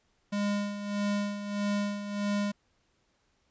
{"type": "tone with tremolo", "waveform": "square", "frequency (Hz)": 204.1, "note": "G#3", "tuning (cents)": -30, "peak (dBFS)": -27, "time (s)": [0.32, 2.52], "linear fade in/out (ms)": 10, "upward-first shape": "sine", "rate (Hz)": 1.6, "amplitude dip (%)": 65, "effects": ["pink hiss -72 dBFS RMS until 3.5 s", "resampled to 16000 Hz"]}